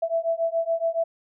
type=beating tone pair; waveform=sine; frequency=659.3 / 666.4 Hz; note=E5 / E5; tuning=0 / +19 cents; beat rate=7.1 Hz; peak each=-25 dBFS; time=0.02-1.04 s; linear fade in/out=10 ms; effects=none